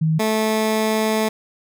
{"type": "tone pair in turn", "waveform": ["sine", "15% pulse"], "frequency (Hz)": [158.5, 218.3], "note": ["D#3", "A3"], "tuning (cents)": [32, -13], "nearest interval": "tritone", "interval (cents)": 555, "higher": "second", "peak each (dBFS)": [-15, -11], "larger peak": "second", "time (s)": [[0.01, 0.19], [0.19, 1.29]], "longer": "second", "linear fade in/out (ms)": 10, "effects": []}